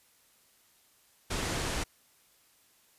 pink low-pass noise, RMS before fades -33 dBFS, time 1.3-1.84 s, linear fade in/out 10 ms, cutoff 9700 Hz, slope 24 dB/octave, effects white hiss -65 dBFS RMS until 2.98 s + resampled to 32000 Hz

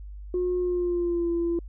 sine tone with pitch glide, 360 to 340 Hz, F#4 to F4, -47 to -46 cents, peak -22 dBFS, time 0.34-1.59 s, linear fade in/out 2 ms, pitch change -99 cents, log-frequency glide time 0.59-1.3 s, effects tanh soft clip ceiling -19 dBFS + added 50 Hz sine -37 dBFS peak until 1.68 s

